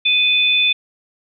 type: tone pair together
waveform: sine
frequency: 2489 / 3515 Hz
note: D#7 / A7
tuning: 0 / -2 cents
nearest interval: tritone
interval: 598 cents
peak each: -15 dBFS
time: 0.05-0.73 s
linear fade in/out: 10 ms
effects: none